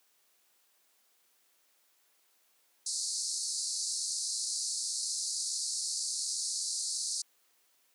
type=band-pass noise; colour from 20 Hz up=pink; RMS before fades=-35 dBFS; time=2.86-7.22 s; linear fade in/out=5 ms; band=4200 to 10000 Hz; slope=96 dB/octave; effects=white hiss -70 dBFS RMS until 7.94 s + high-pass 300 Hz 12 dB/octave